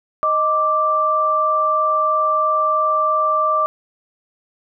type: tone pair together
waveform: sine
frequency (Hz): 622.3 / 1174.7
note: D#5 / D6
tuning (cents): 0 / 0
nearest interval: major seventh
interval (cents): 1100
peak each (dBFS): -21 / -15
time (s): 0.23-3.66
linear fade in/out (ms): 0
effects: none